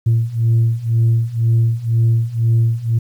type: beating tone pair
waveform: sine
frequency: 113.7 / 115.7 Hz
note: A#2 / A#2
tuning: -43 / -13 cents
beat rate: 2 Hz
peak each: -15 / -13 dBFS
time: 0.06-2.99 s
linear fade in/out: 10 ms
effects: tanh soft clip ceiling -8 dBFS + 8-bit